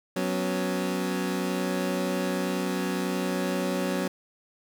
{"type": "chord", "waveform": "25% pulse", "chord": "F# suspended fourth", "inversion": "none", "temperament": "equal", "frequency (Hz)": [185, 246.9, 277.2], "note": ["F#3", "B3", "C#4"], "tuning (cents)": [0, 0, 0], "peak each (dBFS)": [-25, -29, -28], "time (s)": [0.16, 4.08], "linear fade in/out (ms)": 5, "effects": []}